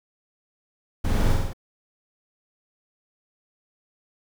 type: noise with echo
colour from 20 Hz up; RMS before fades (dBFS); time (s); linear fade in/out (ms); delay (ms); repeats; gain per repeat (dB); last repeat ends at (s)
brown; -24; 1.04-1.35; 10; 46; 4; -2; 1.534
effects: none